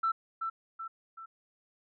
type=tone with echo; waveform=sine; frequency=1333 Hz; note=E6; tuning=19 cents sharp; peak=-25 dBFS; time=0.03-0.12 s; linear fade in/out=10 ms; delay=380 ms; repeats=3; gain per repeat=-6 dB; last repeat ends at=1.26 s; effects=tanh soft clip ceiling -21 dBFS